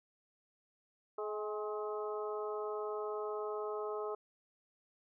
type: harmonic tone with a mistuned harmonic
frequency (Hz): 212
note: G#3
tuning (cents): +36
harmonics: 2 / 3 / 4 / 5 / 6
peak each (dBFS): -38 / -45 / -47 / -47 / -46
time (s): 1.18-4.15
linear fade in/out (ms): 5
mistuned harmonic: 4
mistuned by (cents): -38
effects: none